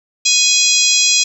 harmonic tone with a mistuned harmonic, 830.6 Hz, G#5, in tune, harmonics 3 / 4 / 5 / 6 / 7 / 8 / 9, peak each -18 / -18 / -18 / -18 / -18 / -18 / -18 dBFS, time 0.25-1.24 s, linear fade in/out 10 ms, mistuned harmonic 5, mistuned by -31 cents, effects 7-bit

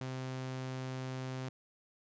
sawtooth tone, 130 Hz, C3, 11 cents flat, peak -34 dBFS, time 0.01-1.49 s, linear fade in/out 2 ms, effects resampled to 16000 Hz

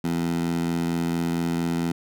15% pulse tone with high-pass filter, 84.4 Hz, E2, 41 cents sharp, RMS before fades -25 dBFS, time 0.04-1.92 s, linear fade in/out 5 ms, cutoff 200 Hz, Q 2.7, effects none

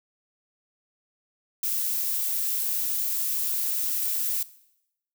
violet noise with high-pass filter sweep, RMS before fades -27 dBFS, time 1.63-4.43 s, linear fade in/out 2 ms, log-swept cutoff 260 to 1100 Hz, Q 0.97, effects noise-tail reverb RT60 0.8 s tail -18 dB re dry

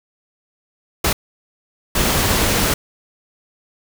pink noise bursts at uneven times, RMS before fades -17 dBFS, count 2, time 1.04-1.13 / 1.95-2.74 s, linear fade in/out 5 ms, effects none

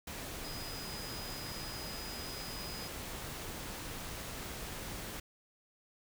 sine tone in noise, 4978 Hz, D#8, in tune, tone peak -46 dBFS, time 0.44-2.88 s, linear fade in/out 5 ms, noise pink, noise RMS -43 dBFS, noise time 0.07-5.2 s, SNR -6 dB, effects none

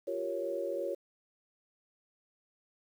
sine chord, G half-diminished seventh, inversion third, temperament equal, 349.2 / 392 / 466.2 / 554.4 Hz, F4 / G4 / Bb4 / Db5, 0 / 0 / 0 / 0 cents, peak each -39 / -40 / -40 / -35 dBFS, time 0.07-0.95 s, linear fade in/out 10 ms, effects 10-bit

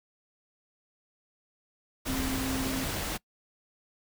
sine tone in noise, 263.5 Hz, C4, 12 cents sharp, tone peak -31 dBFS, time 2.07-2.85 s, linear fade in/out 20 ms, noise pink, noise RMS -33 dBFS, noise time 2.05-3.18 s, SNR -1 dB, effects noise-tail reverb RT60 0.1 s tail -24 dB re dry

